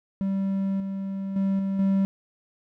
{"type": "tone with level steps", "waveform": "triangle", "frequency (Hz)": 194.4, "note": "G3", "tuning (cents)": -14, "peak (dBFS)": [-21, -26, -19, -22, -17], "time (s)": [0.21, 2.05], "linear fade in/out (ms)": 0, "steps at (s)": [0.8, 1.36, 1.59, 1.79], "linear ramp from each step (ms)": 2, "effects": []}